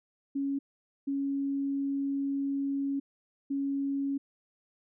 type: tone bursts at uneven times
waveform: sine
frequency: 277.2 Hz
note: C#4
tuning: in tune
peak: -28 dBFS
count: 3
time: 0.35-0.59 / 1.07-3 / 3.5-4.18 s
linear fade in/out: 10 ms
effects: none